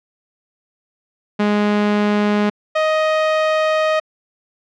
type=tone pair in turn; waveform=sawtooth; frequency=207.7 / 625.3 Hz; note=G#3 / D#5; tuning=0 / +8 cents; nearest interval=octave + perfect fifth; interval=1908 cents; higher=second; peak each=-10 dBFS; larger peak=neither; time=1.39-2.5 / 2.75-4 s; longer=second; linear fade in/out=10 ms; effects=low-pass 3000 Hz 12 dB/octave